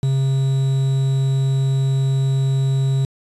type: tone with quantisation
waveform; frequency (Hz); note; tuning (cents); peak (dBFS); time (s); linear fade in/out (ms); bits
triangle; 134.6; C3; +49; -13; 0.03-3.05; 2; 6
effects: resampled to 24000 Hz